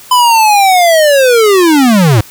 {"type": "linear sweep", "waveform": "square", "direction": "down", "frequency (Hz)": [1012, 98], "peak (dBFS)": -5, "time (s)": [0.11, 2.21], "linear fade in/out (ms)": 5, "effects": ["white hiss -35 dBFS RMS until 2.3 s"]}